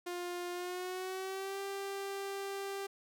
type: tone with pitch glide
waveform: sawtooth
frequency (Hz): 353.2 to 394.2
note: F4 to G4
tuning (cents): +20 to +10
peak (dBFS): -34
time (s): 0.06-2.87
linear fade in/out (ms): 10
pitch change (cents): +190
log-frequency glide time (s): 0.52-1.6
effects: none